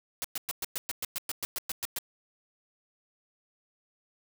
white noise bursts, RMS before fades -33 dBFS, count 14, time 0.22-1.986 s, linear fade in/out 0 ms, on 24 ms, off 110 ms, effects none

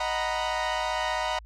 sawtooth chord, B major seventh, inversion first, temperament equal, 622.3 / 740 / 932.3 / 987.8 Hz, D#5 / F#5 / A#5 / B5, 0 / 0 / 0 / 0 cents, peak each -28 dBFS, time 0-1.39 s, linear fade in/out 5 ms, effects added 54 Hz sine -44 dBFS peak until 1.45 s + low-pass 5000 Hz 12 dB/octave

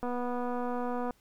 click train, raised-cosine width 1 ms, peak -22 dBFS, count 265, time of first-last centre 0.03-1.108 s, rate 245 Hz, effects pink hiss -67 dBFS RMS until 1.2 s

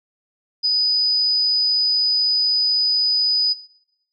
sine tone, 4978 Hz, D#8, in tune, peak -15 dBFS, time 0.63-3.54 s, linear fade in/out 20 ms, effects noise-tail reverb RT60 0.9 s tail -20 dB re dry

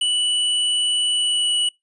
square tone with pitch glide, 2960 to 2943 Hz, F#7 to F#7, 0 to -10 cents, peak -18 dBFS, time 0.01-1.69 s, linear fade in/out 5 ms, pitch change -10 cents, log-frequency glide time 1.14-1.55 s, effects noise-tail reverb RT60 0.2 s tail -26 dB re dry + resampled to 24000 Hz

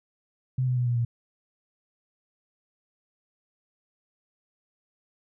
sine tone with pitch steps, 128.7 / 125.98 / 123.31 / 120.71 / 118.15 Hz, C3 / B2 / B2 / B2 / A#2, -28 / +35 / -2 / -39 / +24 cents, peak -22 dBFS, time 0.58-1.05 s, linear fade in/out 5 ms, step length 94 ms, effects none

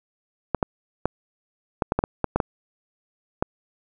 clicks, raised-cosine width 1 ms, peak -6 dBFS, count 11, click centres 0.547 / 0.628 / 1.056 / 1.822 / 1.921 / 1.99 / 2.039 / 2.243 / 2.36 / 2.402 / 3.425 s, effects none

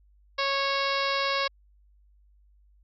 harmonic tone, 551 Hz, C#5, 11 cents flat, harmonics 1 / 2 / 3 / 4 / 5 / 6 / 7 / 8 / 9 / 10, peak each -31 / -29 / -34 / -33 / -36 / -38 / -35 / -37 / -37 / -42 dBFS, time 0.38-1.48 s, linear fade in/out 10 ms, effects added 50 Hz sine -57 dBFS peak until 2.83 s

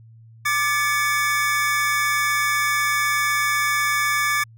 square tone cluster, 1183 / 1725 / 2246 Hz, D6 / A6 / C#7, +12 / -35 / +22 cents, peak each -24 dBFS, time 0.45-4.44 s, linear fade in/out 10 ms, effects added 113 Hz sine -44 dBFS peak until 4.57 s

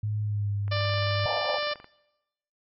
sine tone with pitch glide, 105.9 to 101.47 Hz, G#2 to G#2, +34 to -40 cents, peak -26 dBFS, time 0.03-1.26 s, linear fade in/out 5 ms, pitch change -74 cents, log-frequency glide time 0.2-0.5 s
click train, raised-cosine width 0.5 ms, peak -30 dBFS, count 28, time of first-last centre 0.68-1.844 s, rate 23.2 Hz
harmonic tone, 592 Hz, D5, 14 cents sharp, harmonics 1 / 2 / 3 / 4 / 5 / 6 / 7 / 8 / 9, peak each -31 / -34 / -36 / -37 / -38 / -39 / -39 / -40 / -41 dBFS, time 0.71-1.74 s, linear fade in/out 10 ms
pink band-pass noise, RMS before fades -32 dBFS, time 1.25-1.58 s, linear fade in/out 10 ms, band 510 to 930 Hz, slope 96 dB/octave
effects noise-tail reverb RT60 0.9 s tail -21 dB re dry

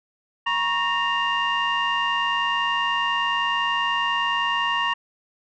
sine tone cluster, 952 / 1102 / 1842 / 2801 Hz, A#5 / C#6 / A#6 / F7, +36 / -11 / -21 / +4 cents, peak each -25 dBFS, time 0.46-4.94 s, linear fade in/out 10 ms, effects tanh soft clip ceiling -14 dBFS

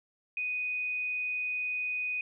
sine tone, 2489 Hz, D#7, in tune, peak -30 dBFS, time 0.37-2.21 s, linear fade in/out 2 ms, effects none

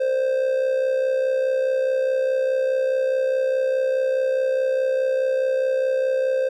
triangle tone with amplitude modulation, 523.3 Hz, C5, in tune, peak -14 dBFS, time 0-6.49 s, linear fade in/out 10 ms, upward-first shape sine, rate 64.8 Hz, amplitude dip 55%, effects none

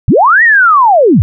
sine linear two-way sweep, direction up then down, 69.3 to 1933 to 69.3 Hz, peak -3 dBFS, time 0.08-1.22 s, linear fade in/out 0 ms, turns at 0.43 s, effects none

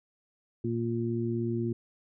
harmonic tone, 116.54 Hz, A#2, in tune, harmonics 1 / 2 / 3, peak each -32 / -32 / -32 dBFS, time 0.64-1.73 s, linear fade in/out 5 ms, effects none

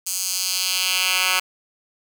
10% pulse tone with high-pass filter sweep, 185 Hz, F#3, in tune, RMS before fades -22 dBFS, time 0.06-1.4 s, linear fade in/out 10 ms, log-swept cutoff 7200 to 1800 Hz, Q 1.4, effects none

